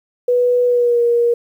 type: tone with pitch glide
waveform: sine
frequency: 491.1 to 473.6 Hz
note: B4 to A#4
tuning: -10 to +27 cents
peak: -11 dBFS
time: 0.28-1.34 s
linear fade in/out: 5 ms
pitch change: -63 cents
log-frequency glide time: 0.66-1.01 s
effects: 8-bit